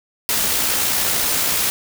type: noise with amplitude modulation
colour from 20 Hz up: white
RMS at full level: -18 dBFS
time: 0.29-1.7 s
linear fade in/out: 0 ms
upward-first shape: sine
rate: 60.9 Hz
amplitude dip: 25%
effects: none